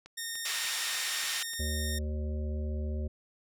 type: click train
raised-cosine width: 0.2 ms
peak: -31 dBFS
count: 6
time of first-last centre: 0.06-1.535 s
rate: 3.39 Hz
type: tone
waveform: 10% pulse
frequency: 1838 Hz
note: A#6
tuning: 25 cents flat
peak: -26 dBFS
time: 0.17-1.99 s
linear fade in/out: 10 ms
type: band-pass noise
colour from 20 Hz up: pink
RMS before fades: -35 dBFS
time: 0.45-1.43 s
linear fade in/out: 5 ms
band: 1900 to 8100 Hz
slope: 12 dB/octave
type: harmonic tone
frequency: 75.3 Hz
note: D2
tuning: 44 cents sharp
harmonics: 1 / 3 / 5 / 7 / 8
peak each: -31 / -41 / -45 / -48 / -49 dBFS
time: 1.59-3.08 s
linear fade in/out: 10 ms
effects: none

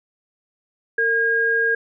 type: tone pair together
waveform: sine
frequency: 456.4 / 1626.4 Hz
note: A#4 / G#6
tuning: -37 / -37 cents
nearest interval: octave + minor seventh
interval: 2200 cents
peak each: -23 / -17 dBFS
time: 0.98-1.75 s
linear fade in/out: 5 ms
effects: none

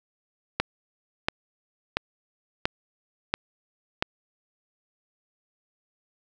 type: click train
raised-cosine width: 0.3 ms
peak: -6 dBFS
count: 6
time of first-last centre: 0.6-4.025 s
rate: 1.46 Hz
effects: none

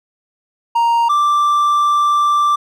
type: tone pair in turn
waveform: triangle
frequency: 933 / 1175.5 Hz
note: A#5 / D6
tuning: +1 / +1 cents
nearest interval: major third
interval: 400 cents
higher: second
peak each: -9 dBFS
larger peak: neither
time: 0.75-1.09 / 1.09-2.56 s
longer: second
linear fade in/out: 10 ms
effects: none

